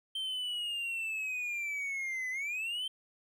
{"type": "linear two-way sweep", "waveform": "triangle", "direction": "down then up", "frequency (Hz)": [3132, 2000, 3132], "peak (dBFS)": -32, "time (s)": [0.15, 2.88], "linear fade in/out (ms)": 5, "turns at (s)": 2.3, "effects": []}